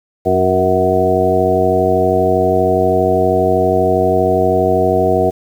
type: harmonic tone with a mistuned harmonic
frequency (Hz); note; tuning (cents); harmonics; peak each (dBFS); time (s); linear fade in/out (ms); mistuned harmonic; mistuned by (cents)
92.5; F#2; 0; 1 / 2 / 3 / 4 / 5 / 7 / 8; -21 / -22 / -22 / -17 / -16 / -16 / -18; 0.25-5.31; 20; 5; +16
effects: 7-bit